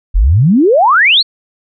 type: exponential sweep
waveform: sine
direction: up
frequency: 38.76 to 4515 Hz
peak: -5 dBFS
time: 0.14-1.23 s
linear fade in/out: 20 ms
effects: none